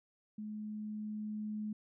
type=tone with level ramp; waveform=sine; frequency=212.7 Hz; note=G#3; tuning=42 cents sharp; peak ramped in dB=-40 to -36 dBFS; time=0.38-1.73 s; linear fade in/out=5 ms; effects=none